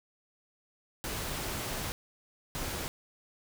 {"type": "noise bursts at uneven times", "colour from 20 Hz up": "pink", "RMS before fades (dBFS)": -36, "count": 2, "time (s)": [[1.04, 1.92], [2.55, 2.88]], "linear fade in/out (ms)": 0, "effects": []}